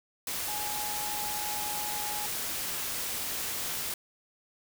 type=tone in noise; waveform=sine; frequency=838 Hz; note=G#5; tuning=15 cents sharp; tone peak=-37 dBFS; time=0.48-2.26 s; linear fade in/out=2 ms; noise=white; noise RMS=-34 dBFS; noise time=0.27-3.94 s; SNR=-6 dB; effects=none